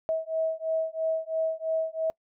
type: beating tone pair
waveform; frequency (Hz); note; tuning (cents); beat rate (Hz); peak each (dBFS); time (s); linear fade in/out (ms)
sine; 642 / 645; E5 / E5; -46 / -38; 3; -29; 0.09-2.1; 0
effects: noise-tail reverb RT60 0.1 s tail -25 dB re dry